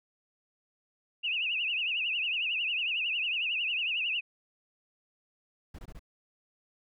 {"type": "tone with vibrato", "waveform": "sine", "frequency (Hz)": 2699, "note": "E7", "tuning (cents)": 40, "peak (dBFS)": -28, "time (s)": [1.23, 4.21], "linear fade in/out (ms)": 20, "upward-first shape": "triangle", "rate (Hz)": 11, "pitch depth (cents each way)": 170}
{"type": "noise bursts", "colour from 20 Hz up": "brown", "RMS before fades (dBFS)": -44, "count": 4, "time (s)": [5.74, 5.994], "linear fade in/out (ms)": 5, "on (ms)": 47, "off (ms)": 22}
{"effects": []}